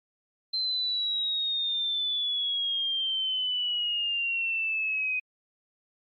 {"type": "exponential sweep", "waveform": "sine", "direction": "down", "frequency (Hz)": [4116, 2500], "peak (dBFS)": -26, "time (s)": [0.53, 5.2], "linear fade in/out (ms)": 10, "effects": ["AAC 48 kbps"]}